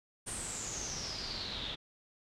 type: noise with low-pass filter sweep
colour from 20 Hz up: pink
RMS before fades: -40 dBFS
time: 0.26-1.76 s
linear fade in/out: 20 ms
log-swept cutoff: 9100 to 3400 Hz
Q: 9.5
effects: none